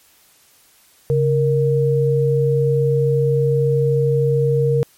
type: tone pair together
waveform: sine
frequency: 138.12 / 466.6 Hz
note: C#3 / A#4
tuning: -6 / +2 cents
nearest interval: octave + major sixth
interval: 2108 cents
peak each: -16 dBFS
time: 1.1-4.83 s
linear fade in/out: 0 ms
effects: white hiss -53 dBFS RMS until 4.97 s + MP3 64 kbps